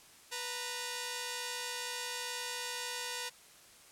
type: tone pair together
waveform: 5% pulse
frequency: 491.6 / 921 Hz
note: B4 / A#5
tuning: -8 / -21 cents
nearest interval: major seventh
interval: 1087 cents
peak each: -28 dBFS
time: 0.31-3.3 s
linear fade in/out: 20 ms
effects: white hiss -58 dBFS RMS until 3.91 s + low-pass 11000 Hz 12 dB/octave